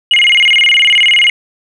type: tone with vibrato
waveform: sine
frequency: 2489 Hz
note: D#7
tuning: in tune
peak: -4 dBFS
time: 0.11-1.3 s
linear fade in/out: 2 ms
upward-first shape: square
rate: 19 Hz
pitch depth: 270 cents each way
effects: tanh soft clip ceiling -2 dBFS